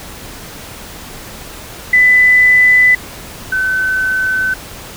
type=tone pair in turn; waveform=sine; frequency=1998 / 1521.7 Hz; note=B6 / F#6; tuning=+20 / +48 cents; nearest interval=perfect fourth; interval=472 cents; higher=first; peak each=-5 / -12 dBFS; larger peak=first; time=1.93-2.95 / 3.52-4.54 s; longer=neither; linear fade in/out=5 ms; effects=pink hiss -31 dBFS RMS until 4.96 s